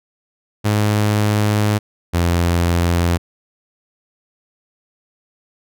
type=tone pair in turn; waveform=sawtooth; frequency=105 / 86.09 Hz; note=G#2 / F2; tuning=+19 / -24 cents; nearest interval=minor third; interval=343 cents; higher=first; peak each=-10 dBFS; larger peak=neither; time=0.64-1.79 / 2.13-3.18 s; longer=first; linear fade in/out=20 ms; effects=none